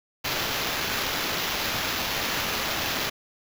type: noise with sample-and-hold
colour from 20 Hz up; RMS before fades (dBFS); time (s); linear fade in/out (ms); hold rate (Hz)
white; -28; 0.24-3.1; 10; 8820
effects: none